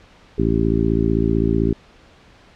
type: harmonic tone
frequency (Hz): 55.7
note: A1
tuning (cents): +22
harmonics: 1 / 2 / 3 / 4 / 5 / 6 / 7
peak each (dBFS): -23 / -23 / -23 / -23 / -23 / -23 / -23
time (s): 0.38-1.73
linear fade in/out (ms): 5
effects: pink hiss -49 dBFS RMS until 2.55 s + low-pass 4000 Hz 12 dB/octave